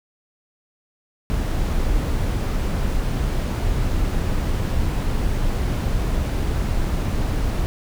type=noise; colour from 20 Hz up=brown; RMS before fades=-21 dBFS; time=1.3-7.66 s; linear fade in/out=0 ms; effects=none